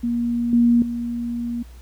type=tone with level steps; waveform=sine; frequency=237.1 Hz; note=A#3; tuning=30 cents sharp; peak=-19 / -12 / -23 dBFS; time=0.03-1.63 s; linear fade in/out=10 ms; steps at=0.53 / 0.82 s; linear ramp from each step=2 ms; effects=added 60 Hz sine -39 dBFS peak until 1.81 s + pink hiss -53 dBFS RMS until 1.81 s